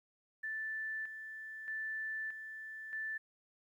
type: tone with tremolo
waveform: sine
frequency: 1760 Hz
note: A6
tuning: in tune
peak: -37 dBFS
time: 0.43-3.18 s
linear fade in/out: 10 ms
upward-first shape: square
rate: 0.8 Hz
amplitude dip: 55%
effects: 12-bit